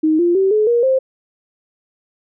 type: tone with pitch steps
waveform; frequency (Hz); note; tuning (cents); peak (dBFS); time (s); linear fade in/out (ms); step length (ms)
sine; 312.7 / 347 / 385 / 427.2 / 474 / 525.9; D#4 / F4 / G4 / G#4 / A#4 / C5; +9 / -11 / -31 / +49 / +29 / +9; -11; 0.03-0.99; 10; 160
effects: none